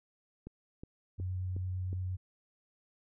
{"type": "click train", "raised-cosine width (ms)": 3, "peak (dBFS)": -31, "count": 5, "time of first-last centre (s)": [0.47, 1.93], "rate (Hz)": 2.74}
{"type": "tone with vibrato", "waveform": "sine", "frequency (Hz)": 92.1, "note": "F#2", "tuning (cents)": -7, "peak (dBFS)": -33, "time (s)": [1.18, 2.17], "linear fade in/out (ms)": 20, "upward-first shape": "sine", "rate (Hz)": 8.8, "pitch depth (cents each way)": 9}
{"effects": []}